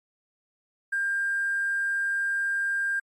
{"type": "tone with hard clipping", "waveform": "triangle", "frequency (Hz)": 1598, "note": "G6", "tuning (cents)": 33, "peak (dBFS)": -24, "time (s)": [0.92, 3], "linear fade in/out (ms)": 10, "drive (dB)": 3, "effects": ["MP3 64 kbps"]}